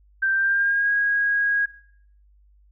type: tone with pitch glide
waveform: sine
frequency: 1568 to 1644.1 Hz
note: G6 to G#6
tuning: 0 to -18 cents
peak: -18 dBFS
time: 0.22-1.66 s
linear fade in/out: 10 ms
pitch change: +82 cents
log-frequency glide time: 0.34-0.91 s
effects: noise-tail reverb RT60 0.6 s tail -17 dB re dry + added 50 Hz sine -53 dBFS peak until 2.71 s